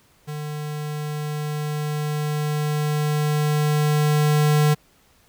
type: tone with level ramp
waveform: square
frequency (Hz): 150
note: D3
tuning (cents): +37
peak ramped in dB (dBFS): -29 to -15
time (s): 0.27-4.75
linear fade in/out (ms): 20
effects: pink hiss -58 dBFS RMS until 5.28 s